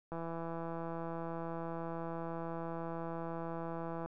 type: click train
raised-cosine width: 1 ms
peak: -28 dBFS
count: 655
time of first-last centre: 0.12-4.06 s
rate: 166 Hz
effects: none